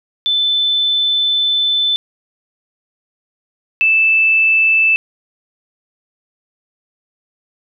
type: tone pair in turn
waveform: sine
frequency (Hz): 3520 / 2637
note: A7 / E7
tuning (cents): 0 / 0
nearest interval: perfect fourth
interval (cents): 500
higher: first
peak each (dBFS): -12 / -9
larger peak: second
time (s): 0.26-1.96 / 3.81-4.96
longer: first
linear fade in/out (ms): 0
effects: none